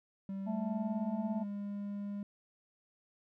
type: tone with pitch glide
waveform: triangle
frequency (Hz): 194.6 to 202.7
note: G3 to G#3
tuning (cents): -12 to -42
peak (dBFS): -35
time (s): 0.29-2.23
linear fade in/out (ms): 2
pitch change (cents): +70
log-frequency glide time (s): 0.47-1.02
type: harmonic tone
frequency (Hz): 220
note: A3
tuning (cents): 0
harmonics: 1 / 3 / 4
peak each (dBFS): -35 / -43 / -46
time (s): 0.46-1.44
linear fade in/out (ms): 20
effects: none